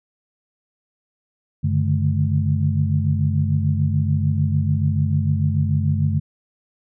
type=tone cluster; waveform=sine; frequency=94.8 / 142.8 / 149.6 / 213.6 Hz; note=F#2 / D3 / D3 / G#3; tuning=+43 / -48 / +32 / +49 cents; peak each=-20 / -21 / -23 / -26 dBFS; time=1.63-6.2 s; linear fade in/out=20 ms; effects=none